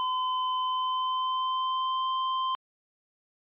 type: tone with pitch glide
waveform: square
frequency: 1020 to 1041.4 Hz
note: C6 to C6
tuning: -44 to -8 cents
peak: -27 dBFS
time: 0-2.55 s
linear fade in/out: 0 ms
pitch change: +36 cents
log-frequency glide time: 0.58-2.1 s
effects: resampled to 8000 Hz